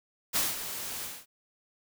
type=noise with ADSR envelope; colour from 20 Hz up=white; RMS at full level=-26 dBFS; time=0.33-1.26 s; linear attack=30 ms; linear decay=190 ms; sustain=-11 dB; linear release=230 ms; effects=none